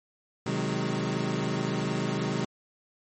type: chord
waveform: 25% pulse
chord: Ab dominant seventh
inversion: first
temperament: equal with one note detuned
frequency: 128.64 / 155.56 / 185 / 207.7 Hz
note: C3 / Eb3 / Gb3 / Ab3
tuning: -29 / 0 / 0 / 0 cents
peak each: -29 dBFS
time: 0.46-2.45 s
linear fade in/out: 5 ms
effects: MP3 32 kbps